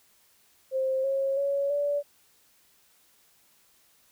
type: tone with pitch steps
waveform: sine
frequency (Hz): 527 / 543.1 / 559.6 / 576.7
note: C5 / C#5 / C#5 / D5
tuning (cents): +12 / -36 / +16 / -32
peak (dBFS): -24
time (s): 0.71-2.03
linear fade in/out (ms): 50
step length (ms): 330
effects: white hiss -63 dBFS RMS until 4.11 s